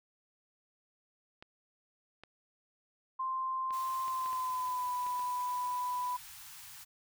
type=clicks; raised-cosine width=0.3 ms; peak=-33 dBFS; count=8; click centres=1.425 / 2.236 / 3.707 / 4.081 / 4.26 / 4.33 / 5.066 / 5.195 s
type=tone with pitch glide; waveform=sine; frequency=1046.5 to 992.3 Hz; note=C6 to B5; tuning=0 to +8 cents; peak=-32 dBFS; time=3.19-6.17 s; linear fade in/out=10 ms; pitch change=-92 cents; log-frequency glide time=4.04-4.91 s
type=band-stop noise; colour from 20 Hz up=white; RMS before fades=-50 dBFS; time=3.72-6.85 s; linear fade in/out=20 ms; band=160 to 790 Hz; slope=96 dB/octave
effects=none